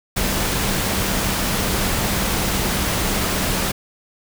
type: tone in noise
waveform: sine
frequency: 193.8 Hz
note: G3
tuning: 20 cents flat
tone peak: -29 dBFS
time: 0.16-3.72 s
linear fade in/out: 10 ms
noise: pink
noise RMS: -21 dBFS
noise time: 0.16-3.72 s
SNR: -11 dB
effects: none